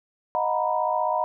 sine chord, B major seventh, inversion first, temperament equal with one note detuned, 622.3 / 726 / 932.3 / 987.8 Hz, D#5 / F#5 / A#5 / B5, 0 / -33 / 0 / 0 cents, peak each -27 dBFS, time 0.35-1.24 s, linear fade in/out 0 ms, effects none

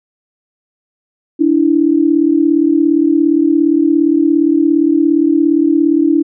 sine tone pair together, 291.7 / 329 Hz, D4 / E4, -12 / -3 cents, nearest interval major second, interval 209 cents, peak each -11 dBFS, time 1.39-6.23 s, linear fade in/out 20 ms, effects none

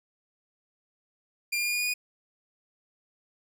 sawtooth tone with pitch steps, 2396 / 2410 / 2424 / 2438 / 2452 / 2466 Hz, D7 / D7 / D#7 / D#7 / D#7 / D#7, +34 / +44 / -46 / -36 / -26 / -16 cents, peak -23 dBFS, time 1.52-1.94 s, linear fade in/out 10 ms, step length 70 ms, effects none

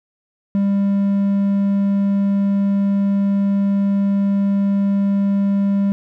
triangle tone, 198.9 Hz, G3, 25 cents sharp, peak -12 dBFS, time 0.55-5.92 s, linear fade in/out 0 ms, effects none

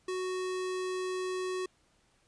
square tone, 370 Hz, F#4, in tune, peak -33 dBFS, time 0.08-1.66 s, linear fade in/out 5 ms, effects pink hiss -69 dBFS RMS until 2.27 s + resampled to 22050 Hz

